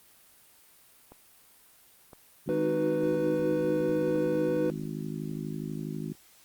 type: click train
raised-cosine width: 1 ms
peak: -33 dBFS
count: 4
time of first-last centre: 1.12-4.156 s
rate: 0.988 Hz
type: harmonic tone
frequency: 52.2 Hz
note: G#1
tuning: 10 cents sharp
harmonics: 3 / 4 / 5 / 6 / 7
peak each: -36 / -38 / -40 / -42 / -43 dBFS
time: 2.46-6.13 s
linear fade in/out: 10 ms
type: chord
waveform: triangle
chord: B major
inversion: first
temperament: just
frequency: 308.7 / 370.4 / 493.9 Hz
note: D#4 / F#4 / B4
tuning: -14 / +2 / 0 cents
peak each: -28 / -31 / -26 dBFS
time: 2.49-4.7 s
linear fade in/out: 0 ms
effects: white hiss -58 dBFS RMS until 6.44 s + Opus 32 kbps